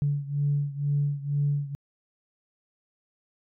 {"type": "beating tone pair", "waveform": "sine", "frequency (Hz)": [143.1, 145.2], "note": ["D3", "D3"], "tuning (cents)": [-45, -19], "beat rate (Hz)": 2.1, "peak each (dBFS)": [-25, -28], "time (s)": [0.02, 1.75], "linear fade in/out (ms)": 0, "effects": ["tanh soft clip ceiling -16 dBFS"]}